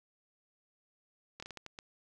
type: slowing click train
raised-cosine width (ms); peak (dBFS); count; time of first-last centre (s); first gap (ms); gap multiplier
0.2; -27; 7; 1.4-1.789; 25; 1.38
effects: none